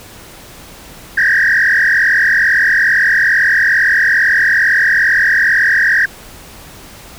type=tone with frequency modulation; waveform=sine; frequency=1740 Hz; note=A6; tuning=20 cents flat; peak=-7 dBFS; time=1.17-6.06 s; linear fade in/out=10 ms; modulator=42.3 Hz; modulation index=4.2; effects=tanh soft clip ceiling -5 dBFS + pink hiss -36 dBFS RMS until 7.18 s